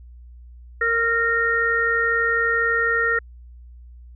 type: harmonic tone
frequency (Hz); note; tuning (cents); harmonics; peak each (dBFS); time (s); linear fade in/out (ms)
462; A#4; -16; 1 / 3 / 4; -25 / -22 / -20; 0.81-3.19; 5
effects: added 60 Hz sine -40 dBFS peak until 4.15 s